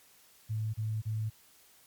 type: tone bursts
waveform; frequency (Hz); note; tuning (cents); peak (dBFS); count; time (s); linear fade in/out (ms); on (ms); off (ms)
sine; 109.2; A2; -13; -30; 3; 0.49-1.302; 20; 250; 31
effects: white hiss -61 dBFS RMS until 1.86 s + MP3 96 kbps